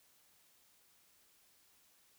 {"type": "silence", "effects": ["white hiss -69 dBFS RMS until 2.18 s"]}